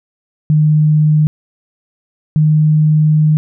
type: tone pair in turn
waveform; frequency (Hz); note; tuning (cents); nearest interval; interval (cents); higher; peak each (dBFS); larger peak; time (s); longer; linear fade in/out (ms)
sine; 152.7 / 153.67; D#3 / D#3; -32 / -21; unison; 11; second; -7; neither; 0.5-1.27 / 2.36-3.37; second; 0
effects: none